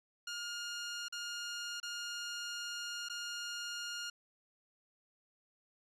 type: tone with dropouts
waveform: 15% pulse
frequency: 1418 Hz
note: F6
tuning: 26 cents sharp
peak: -33 dBFS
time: 0.27-4.1 s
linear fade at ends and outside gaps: 5 ms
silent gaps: 1.084-1.124 / 1.801-1.829 / 3.087-3.097 s
effects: resampled to 24000 Hz